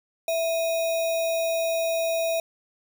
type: tone with sample-and-hold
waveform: sine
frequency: 659.3 Hz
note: E5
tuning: in tune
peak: -22 dBFS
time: 0.28-2.4 s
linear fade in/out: 2 ms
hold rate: 3150 Hz
effects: none